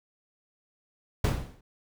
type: noise with exponential decay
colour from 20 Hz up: brown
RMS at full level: -19 dBFS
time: 1.24-1.61 s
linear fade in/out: 5 ms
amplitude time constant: 79 ms
effects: none